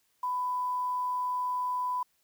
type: tone with quantisation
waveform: sine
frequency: 997 Hz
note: B5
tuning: 16 cents sharp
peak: -28 dBFS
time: 0.23-2.03 s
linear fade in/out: 5 ms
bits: 9
effects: white hiss -72 dBFS RMS until 2.23 s